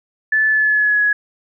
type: tone with pitch glide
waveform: sine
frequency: 1741 to 1678.8 Hz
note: A6 to G#6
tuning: -19 to +18 cents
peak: -12 dBFS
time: 0.32-1.13 s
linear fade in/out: 5 ms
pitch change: -63 cents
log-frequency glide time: 0.48-1.02 s
effects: none